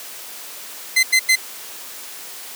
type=tone bursts; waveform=sawtooth; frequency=2058 Hz; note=C7; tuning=29 cents flat; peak=-8 dBFS; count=3; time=0.96-1.358 s; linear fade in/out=10 ms; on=72 ms; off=91 ms; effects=white hiss -35 dBFS RMS until 2.55 s + high-pass 300 Hz 12 dB/octave